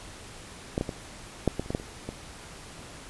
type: clicks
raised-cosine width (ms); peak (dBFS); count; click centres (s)
2; -12 / -14 / -18 / -8 / -15 / -30 / -17 / -13 / -27 / -20; 10; 0.779 / 0.811 / 0.892 / 1.477 / 1.596 / 1.661 / 1.705 / 1.749 / 1.799 / 2.09
effects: pink hiss -45 dBFS RMS until 3.09 s + resampled to 24000 Hz